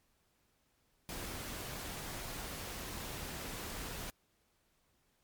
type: noise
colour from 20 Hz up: pink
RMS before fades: -43 dBFS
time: 1.09-4.1 s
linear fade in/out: 0 ms
effects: pink hiss -75 dBFS RMS until 5.23 s + MP3 96 kbps